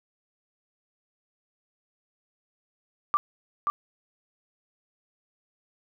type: tone with echo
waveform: sine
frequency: 1175 Hz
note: D6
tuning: 1 cent sharp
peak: -19 dBFS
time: 3.14-3.17 s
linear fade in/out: 0 ms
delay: 530 ms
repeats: 1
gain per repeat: -3 dB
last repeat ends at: 3.7 s
effects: none